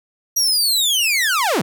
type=linear sweep; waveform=sawtooth; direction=down; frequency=5800 to 118.1 Hz; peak=-12 dBFS; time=0.36-1.62 s; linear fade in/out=10 ms; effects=none